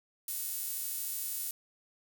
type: tone with high-pass filter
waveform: sawtooth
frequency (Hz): 367.2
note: F#4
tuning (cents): -13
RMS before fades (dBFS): -37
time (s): 0.28-1.51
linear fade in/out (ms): 2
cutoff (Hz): 11000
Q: 0.92
effects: none